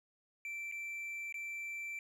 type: tone with dropouts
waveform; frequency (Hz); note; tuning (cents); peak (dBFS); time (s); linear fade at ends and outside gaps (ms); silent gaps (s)
triangle; 2340; D7; -7; -38; 0.45-1.99; 1; 0.715-0.722 / 1.325-1.342
effects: none